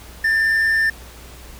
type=tone pair together; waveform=triangle; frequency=1688.6 / 1789 Hz; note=G#6 / A6; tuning=+28 / +28 cents; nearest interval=minor second; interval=100 cents; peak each=-25 / -13 dBFS; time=0.24-0.9 s; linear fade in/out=5 ms; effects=added 60 Hz sine -40 dBFS peak until 1.59 s + pink hiss -42 dBFS RMS until 1.59 s